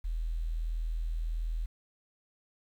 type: tone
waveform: sine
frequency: 40.73 Hz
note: E1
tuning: 20 cents flat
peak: -30 dBFS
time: 0.04-1.66 s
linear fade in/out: 10 ms
effects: 10-bit